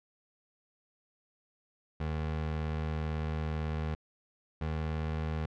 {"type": "tone pair in turn", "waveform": "25% pulse", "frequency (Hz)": [78, 78.59], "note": ["D#2", "D#2"], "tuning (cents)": [5, 18], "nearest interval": "unison", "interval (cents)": 13, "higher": "second", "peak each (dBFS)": [-28, -28], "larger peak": "neither", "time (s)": [[2, 3.95], [4.61, 5.46]], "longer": "first", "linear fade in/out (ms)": 5, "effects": ["low-pass 3000 Hz 12 dB/octave"]}